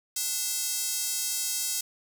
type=tone with high-pass filter; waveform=square; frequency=293.4 Hz; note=D4; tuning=2 cents flat; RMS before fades=-30 dBFS; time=0.16-1.81 s; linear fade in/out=5 ms; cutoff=6600 Hz; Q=1.2; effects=none